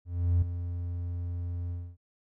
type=tone with ADSR envelope; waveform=triangle; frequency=87.31 Hz; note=F2; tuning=in tune; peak=-17 dBFS; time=0.05-1.97 s; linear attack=370 ms; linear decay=6 ms; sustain=-12 dB; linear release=260 ms; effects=tanh soft clip ceiling -16 dBFS